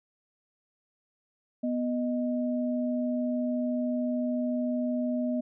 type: tone pair together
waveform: sine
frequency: 246.3 / 620.2 Hz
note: B3 / D#5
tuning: -5 / -6 cents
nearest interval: octave + major third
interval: 1599 cents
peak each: -27 / -33 dBFS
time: 1.63-5.41 s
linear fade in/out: 10 ms
effects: none